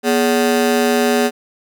30% pulse ring-modulated tone, 329.6 Hz, E4, in tune, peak -7 dBFS, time 0.03-1.31 s, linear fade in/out 50 ms, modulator 88.5 Hz, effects none

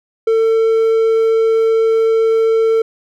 triangle tone, 448.7 Hz, A4, 34 cents sharp, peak -8 dBFS, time 0.27-2.82 s, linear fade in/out 5 ms, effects none

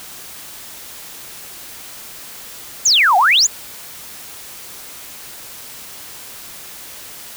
sine exponential two-way sweep, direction down then up, 7459 to 698.5 to 7459 Hz, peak -9 dBFS, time 2.85-3.47 s, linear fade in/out 10 ms, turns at 3.17 s, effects white hiss -35 dBFS RMS until 7.36 s

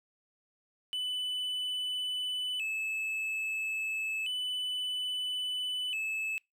triangle tone with vibrato, 2794 Hz, F7, in tune, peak -30 dBFS, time 0.93-6.38 s, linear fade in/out 0 ms, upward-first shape square, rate 0.3 Hz, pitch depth 120 cents each way, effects noise-tail reverb RT60 0.2 s tail -24 dB re dry

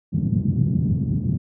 white band-pass noise, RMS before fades -21 dBFS, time 0.12-1.38 s, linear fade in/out 20 ms, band 100 to 180 Hz, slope 24 dB/octave, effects none

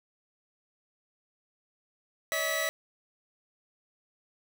sawtooth tone cluster, 571 / 639 / 1963 Hz, D5 / D#5 / B6, -49 / +46 / -11 cents, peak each -32 / -29 / -27 dBFS, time 2.32-2.69 s, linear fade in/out 0 ms, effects none

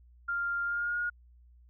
sine tone with pitch glide, 1396.9 to 1434.5 Hz, F6 to F6, 0 to +46 cents, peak -29 dBFS, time 0.28-1.1 s, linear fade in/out 10 ms, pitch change +46 cents, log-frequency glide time 0.64-0.98 s, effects added 60 Hz sine -55 dBFS peak until 1.69 s

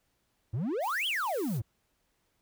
triangle exponential two-way sweep, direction up then down, 98.6 to 3395 to 98.6 Hz, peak -27 dBFS, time 0.53-1.62 s, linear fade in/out 10 ms, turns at 1.07 s
blue noise, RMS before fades -46 dBFS, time 0.8-1.61 s, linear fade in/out 50 ms
effects pink hiss -75 dBFS RMS until 2.41 s

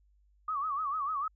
sine tone with vibrato, 1188 Hz, D6, 20 cents sharp, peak -30 dBFS, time 0.48-1.28 s, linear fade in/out 5 ms, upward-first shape sine, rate 6.7 Hz, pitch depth 140 cents each way, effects added 50 Hz sine -63 dBFS peak until 1.35 s

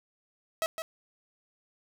sawtooth tone with echo, 646 Hz, E5, 35 cents flat, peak -23 dBFS, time 0.62-0.66 s, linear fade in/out 0 ms, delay 160 ms, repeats 1, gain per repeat -7 dB, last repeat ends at 0.82 s, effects none

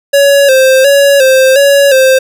square tone with vibrato, 543 Hz, C#5, 36 cents flat, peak -4 dBFS, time 0.13-2.19 s, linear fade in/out 10 ms, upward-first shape square, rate 1.4 Hz, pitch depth 59 cents each way, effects none

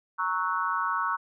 sine chord, F# dominant seventh, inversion first, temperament equal with one note detuned, 932.3 / 1108.7 / 1304.1 / 1480 Hz, A#5 / C#6 / E6 / F#6, 0 / 0 / -19 / 0 cents, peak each -32 / -29 / -31 / -32 dBFS, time 0.18-1.17 s, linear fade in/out 20 ms, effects none

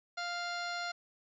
harmonic tone, 698.5 Hz, F5, in tune, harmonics 1 / 2 / 3 / 4 / 5 / 6 / 7 / 8 / 10, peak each -40 / -39 / -45 / -51 / -50 / -44 / -52 / -52 / -54 dBFS, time 0.17-0.92 s, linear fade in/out 10 ms, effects none

